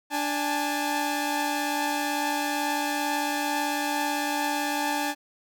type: tone cluster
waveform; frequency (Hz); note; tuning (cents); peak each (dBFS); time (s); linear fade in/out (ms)
sawtooth; 293.1 / 819 / 877; D4 / G#5 / A5; -3 / -24 / -6; -26; 0.1-5.15; 50
effects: none